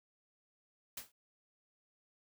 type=noise with exponential decay; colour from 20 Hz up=white; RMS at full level=-39 dBFS; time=0.97-1.12 s; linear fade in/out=5 ms; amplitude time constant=32 ms; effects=none